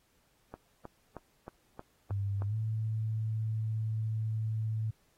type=click train; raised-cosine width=1 ms; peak=-28 dBFS; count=7; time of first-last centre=0.54-2.421 s; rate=3.19 Hz
type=tone with pitch glide; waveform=sine; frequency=99.7 to 109.99 Hz; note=G2 to A2; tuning=+30 to 0 cents; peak=-30 dBFS; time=2.1-4.91 s; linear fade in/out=10 ms; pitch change=+170 cents; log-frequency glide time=2.46-2.55 s
effects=pink hiss -71 dBFS RMS until 5.17 s + AAC 48 kbps